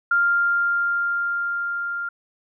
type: tone with level ramp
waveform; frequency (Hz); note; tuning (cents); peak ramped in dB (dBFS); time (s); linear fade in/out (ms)
sine; 1396.9; F6; 0; -15 to -25; 0.11-2.09; 5
effects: none